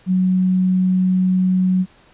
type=tone; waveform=sine; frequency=185 Hz; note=F#3; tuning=in tune; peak=-13 dBFS; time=0.06-1.86 s; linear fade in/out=50 ms; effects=pink hiss -51 dBFS RMS until 2.13 s + resampled to 8000 Hz